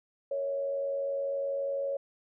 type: tone with frequency modulation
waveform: sine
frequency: 554.4 Hz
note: C#5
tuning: in tune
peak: -29 dBFS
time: 0.31-1.97 s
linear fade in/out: 5 ms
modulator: 91.8 Hz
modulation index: 0.39
effects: none